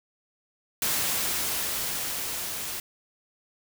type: noise with level ramp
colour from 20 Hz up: white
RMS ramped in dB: -26 to -34 dBFS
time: 0.82-2.8 s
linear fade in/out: 2 ms
effects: none